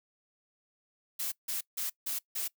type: noise bursts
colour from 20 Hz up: blue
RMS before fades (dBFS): -34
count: 5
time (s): 1.19-2.48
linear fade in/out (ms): 10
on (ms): 130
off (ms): 160
effects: noise-tail reverb RT60 0.1 s tail -22 dB re dry